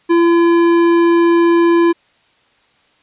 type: tone with tanh clipping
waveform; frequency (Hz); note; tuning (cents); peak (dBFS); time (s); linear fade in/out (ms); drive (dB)
sine; 339.4; F4; -49; -10; 0.09-1.93; 20; 14
effects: white hiss -55 dBFS RMS until 3.02 s + resampled to 8000 Hz